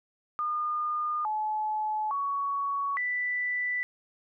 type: tone with pitch steps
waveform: sine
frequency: 1216 / 858 / 1120 / 1980 Hz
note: D#6 / A5 / C#6 / B6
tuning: -40 / -44 / +18 / +4 cents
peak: -27 dBFS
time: 0.39-3.83 s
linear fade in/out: 0 ms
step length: 860 ms
effects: none